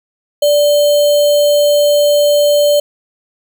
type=tone with sample-and-hold; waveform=sine; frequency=585 Hz; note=D5; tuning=7 cents flat; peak=-7 dBFS; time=0.42-2.8 s; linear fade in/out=5 ms; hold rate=3675 Hz; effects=none